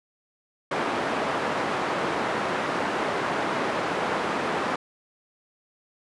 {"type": "band-pass noise", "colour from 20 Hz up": "white", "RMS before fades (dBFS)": -27, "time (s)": [0.71, 4.76], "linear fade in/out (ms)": 5, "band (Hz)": [190, 1200], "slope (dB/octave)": 12, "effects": ["resampled to 24000 Hz"]}